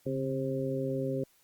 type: harmonic tone with a mistuned harmonic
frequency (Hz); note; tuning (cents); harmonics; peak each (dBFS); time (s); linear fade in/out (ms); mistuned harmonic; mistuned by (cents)
133; C3; +29; 1 / 2 / 3 / 4; -35 / -35 / -35 / -35; 0.06-1.24; 5; 1; +65
effects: white hiss -66 dBFS RMS until 1.43 s + Opus 48 kbps